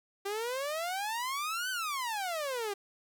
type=exponential two-way sweep; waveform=sawtooth; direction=up then down; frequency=390 to 1550 to 390 Hz; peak=-29 dBFS; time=0.25-2.74 s; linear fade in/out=10 ms; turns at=1.7 s; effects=10-bit